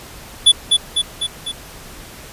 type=tone with echo; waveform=square; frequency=3448 Hz; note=A7; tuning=36 cents flat; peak=-6 dBFS; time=0.46-0.52 s; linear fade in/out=10 ms; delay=250 ms; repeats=4; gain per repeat=-4 dB; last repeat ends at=1.52 s; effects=pink hiss -37 dBFS RMS until 2.32 s + resampled to 32000 Hz